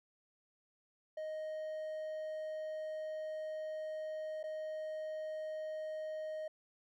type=tone with dropouts; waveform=triangle; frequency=623 Hz; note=D#5; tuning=2 cents sharp; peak=-37 dBFS; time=1.17-6.48 s; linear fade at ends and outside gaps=5 ms; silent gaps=4.43-4.438 s; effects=none